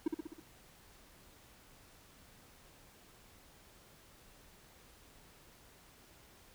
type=tone with echo; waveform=triangle; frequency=317.6 Hz; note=D#4; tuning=36 cents sharp; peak=-26 dBFS; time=0.06-0.08 s; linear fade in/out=5 ms; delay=64 ms; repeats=5; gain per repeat=-4 dB; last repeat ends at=0.4 s; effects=pink hiss -61 dBFS RMS until 6.54 s